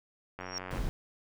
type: click train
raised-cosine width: 0.5 ms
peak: -25 dBFS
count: 37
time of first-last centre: 0.39-0.781 s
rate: 92 Hz
type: tone with exponential growth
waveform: sine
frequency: 5588 Hz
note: F8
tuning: in tune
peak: -31 dBFS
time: 0.41-0.58 s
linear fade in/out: 0 ms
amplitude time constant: 36 ms
type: noise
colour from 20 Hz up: brown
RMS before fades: -33 dBFS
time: 0.71-0.89 s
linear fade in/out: 0 ms
effects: none